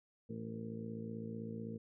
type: harmonic tone with a mistuned harmonic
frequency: 55.8 Hz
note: A1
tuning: 25 cents sharp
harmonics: 2 / 3 / 4 / 5 / 6 / 7 / 8 / 9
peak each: -48 / -50 / -44 / -56 / -55 / -58 / -49 / -61 dBFS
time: 0.29-1.78 s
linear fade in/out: 10 ms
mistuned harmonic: 8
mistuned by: +47 cents
effects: none